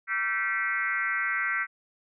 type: tone with frequency modulation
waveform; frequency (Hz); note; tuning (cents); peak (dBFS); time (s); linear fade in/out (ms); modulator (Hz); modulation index
sine; 1751; A6; -9; -25; 0.07-1.67; 50; 200; 2.2
effects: none